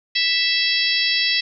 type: harmonic tone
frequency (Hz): 659.3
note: E5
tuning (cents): 0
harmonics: 3 / 4 / 5 / 6 / 7 / 8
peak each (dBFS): -24 / -24 / -24 / -24 / -24 / -24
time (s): 0.15-1.41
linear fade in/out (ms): 10
effects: none